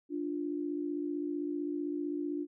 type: tone pair together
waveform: sine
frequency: 293.6 / 349.2 Hz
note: D4 / F4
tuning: 0 / 0 cents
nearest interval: minor third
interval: 300 cents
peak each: -34 / -37 dBFS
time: 0.09-2.47 s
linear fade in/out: 50 ms
effects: none